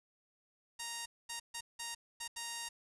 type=tone bursts at uneven times; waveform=5% pulse; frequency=932.3 Hz; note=A#5; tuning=in tune; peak=-28 dBFS; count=6; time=0.79-1.06 / 1.29-1.4 / 1.54-1.61 / 1.79-1.95 / 2.2-2.28 / 2.36-2.69 s; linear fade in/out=10 ms; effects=resampled to 24000 Hz + 9-bit